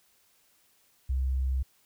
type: tone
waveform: sine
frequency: 65.41 Hz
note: C2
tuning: in tune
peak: -25 dBFS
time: 1.09-1.63 s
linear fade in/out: 10 ms
effects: white hiss -66 dBFS RMS until 1.85 s